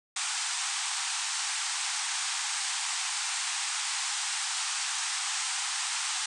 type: band-pass noise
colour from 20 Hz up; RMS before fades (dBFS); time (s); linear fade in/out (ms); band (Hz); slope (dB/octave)
white; -32; 0.16-6.26; 5; 750 to 9100; 96
effects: none